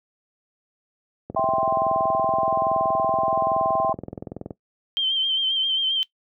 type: click train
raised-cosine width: 2 ms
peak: -18 dBFS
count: 69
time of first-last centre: 1.3-4.508 s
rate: 21.2 Hz
type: chord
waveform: sine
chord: C major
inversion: first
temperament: just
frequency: 654.1 / 784.9 / 1046.5 Hz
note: E5 / G5 / C6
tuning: -14 / +2 / 0 cents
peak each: -22 / -23 / -25 dBFS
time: 1.36-3.93 s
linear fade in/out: 5 ms
type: tone with vibrato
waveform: sine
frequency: 3136 Hz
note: G7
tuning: in tune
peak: -19 dBFS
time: 4.97-6.03 s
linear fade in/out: 0 ms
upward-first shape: sine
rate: 7.5 Hz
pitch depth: 41 cents each way
effects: noise-tail reverb RT60 0.1 s tail -19 dB re dry + high-pass 100 Hz 12 dB/octave